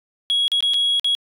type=tone with dropouts; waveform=sine; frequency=3322 Hz; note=G#7; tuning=in tune; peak=-14 dBFS; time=0.3-1.15 s; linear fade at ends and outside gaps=0 ms; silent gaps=0.48-0.518 / 0.606-0.626 / 0.736-0.742 / 0.996-1.045 s; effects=tanh soft clip ceiling -14 dBFS